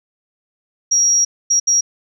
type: tone bursts at uneven times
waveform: sine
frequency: 5670 Hz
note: F8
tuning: 25 cents sharp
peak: -10 dBFS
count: 3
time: 0.91-1.25 / 1.5-1.6 / 1.67-1.81 s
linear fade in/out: 10 ms
effects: tanh soft clip ceiling -6 dBFS